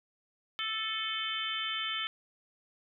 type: harmonic tone with a mistuned harmonic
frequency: 440 Hz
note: A4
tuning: in tune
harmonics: 3 / 4 / 5 / 6 / 7 / 8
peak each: -39 / -42 / -40 / -46 / -35 / -40 dBFS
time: 0.59-2.07 s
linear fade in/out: 0 ms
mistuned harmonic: 6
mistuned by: -58 cents
effects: none